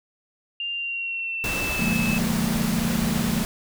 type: tone with pitch glide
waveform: sine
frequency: 2794 to 2607 Hz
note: F7 to E7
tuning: 0 to -20 cents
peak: -26 dBFS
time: 0.6-2.18 s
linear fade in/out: 2 ms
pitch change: -120 cents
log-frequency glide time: 0.72-1.89 s
type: noise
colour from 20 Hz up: pink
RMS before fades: -29 dBFS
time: 1.44-3.45 s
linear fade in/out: 0 ms
type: chord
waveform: sine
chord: Bb dominant seventh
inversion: first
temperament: just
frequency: 145.68 / 174.81 / 209.8 / 233.1 Hz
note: D3 / F3 / Ab3 / Bb3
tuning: -14 / +2 / +18 / 0 cents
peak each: -32 / -27 / -27 / -26 dBFS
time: 1.79-3.43 s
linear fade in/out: 5 ms
effects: none